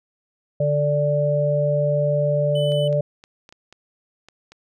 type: harmonic tone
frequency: 146.83 Hz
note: D3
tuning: in tune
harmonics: 1 / 3 / 4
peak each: -21 / -29 / -19 dBFS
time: 0.6-3.01 s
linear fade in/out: 5 ms
type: tone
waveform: triangle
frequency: 3000 Hz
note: F#7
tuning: 23 cents sharp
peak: -29 dBFS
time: 2.55-2.88 s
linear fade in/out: 5 ms
type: clicks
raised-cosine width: 0.2 ms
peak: -27 dBFS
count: 8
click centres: 2.72 / 2.928 / 3.239 / 3.491 / 3.525 / 3.726 / 4.286 / 4.52 s
effects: none